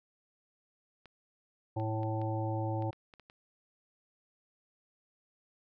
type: clicks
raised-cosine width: 0.3 ms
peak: -37 dBFS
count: 9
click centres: 1.057 / 1.799 / 2.032 / 2.216 / 2.823 / 2.93 / 3.138 / 3.197 / 3.299 s
type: harmonic tone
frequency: 110 Hz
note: A2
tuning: in tune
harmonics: 1 / 3 / 5 / 7 / 8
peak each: -33 / -38 / -40 / -41 / -42 dBFS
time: 1.76-2.91 s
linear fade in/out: 10 ms
effects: none